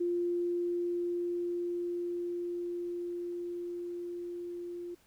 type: tone with level ramp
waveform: sine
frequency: 349.2 Hz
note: F4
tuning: in tune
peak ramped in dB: -28 to -38 dBFS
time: 0-4.95 s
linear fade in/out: 10 ms
effects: pink hiss -66 dBFS RMS until 5.06 s